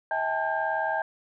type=tone cluster; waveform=sine; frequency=643 / 802 / 881 / 1600 Hz; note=E5 / G5 / A5 / G6; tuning=-43 / +39 / +2 / +35 cents; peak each=-30 dBFS; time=0.11-1.02 s; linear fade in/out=2 ms; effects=tanh soft clip ceiling -14 dBFS